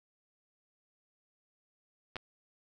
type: clicks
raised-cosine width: 0.3 ms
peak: -23 dBFS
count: 2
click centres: 2.158 / 2.166 s
effects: none